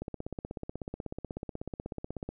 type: click train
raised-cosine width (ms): 2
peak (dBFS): -23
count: 38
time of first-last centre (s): 0.02-2.29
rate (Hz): 16.3
effects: none